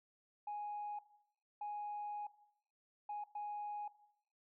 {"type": "tone bursts at uneven times", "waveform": "sine", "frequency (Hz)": 830.6, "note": "G#5", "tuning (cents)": 0, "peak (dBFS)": -39, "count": 4, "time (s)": [[0.47, 0.99], [1.61, 2.27], [3.09, 3.24], [3.35, 3.88]], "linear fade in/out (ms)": 5, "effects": ["noise-tail reverb RT60 0.7 s tail -17 dB re dry", "tanh soft clip ceiling -37 dBFS"]}